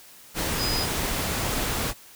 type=tone in noise; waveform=sine; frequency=4978 Hz; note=D#8; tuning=in tune; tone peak=-27 dBFS; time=0.57-0.87 s; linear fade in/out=50 ms; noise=pink; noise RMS=-27 dBFS; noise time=0.34-1.94 s; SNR=-3 dB; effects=white hiss -49 dBFS RMS until 2.15 s